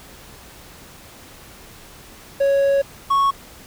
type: tone pair in turn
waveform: triangle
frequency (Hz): 554.4 / 1105.7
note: C#5 / C#6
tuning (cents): 0 / -5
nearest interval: octave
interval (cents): 1195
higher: second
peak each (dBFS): -12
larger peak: neither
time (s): 2.4-2.82 / 3.1-3.31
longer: first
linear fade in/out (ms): 10
effects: pink hiss -43 dBFS RMS until 3.66 s